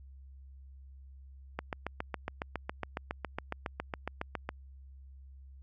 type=click train; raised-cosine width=0.5 ms; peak=-19 dBFS; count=22; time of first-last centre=1.59-4.491 s; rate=7.24 Hz; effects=added 67 Hz sine -49 dBFS peak until 5.62 s